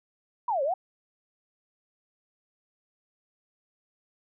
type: exponential two-way sweep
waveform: sine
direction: down then up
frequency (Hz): 1015 to 523.3 to 788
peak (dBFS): -24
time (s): 0.48-0.74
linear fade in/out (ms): 5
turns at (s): 0.63
effects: none